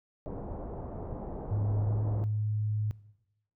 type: low-pass noise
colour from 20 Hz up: pink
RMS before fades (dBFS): -39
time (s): 0.26-2.24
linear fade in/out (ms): 0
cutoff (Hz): 830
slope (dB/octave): 24
type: tone with pitch glide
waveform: sine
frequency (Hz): 103.83 to 106.32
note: G#2 to G#2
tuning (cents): 0 to +41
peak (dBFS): -27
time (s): 1.51-2.91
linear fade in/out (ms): 0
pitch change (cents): +41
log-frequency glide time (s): 1.84-1.92
effects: noise-tail reverb RT60 0.9 s tail -19 dB re dry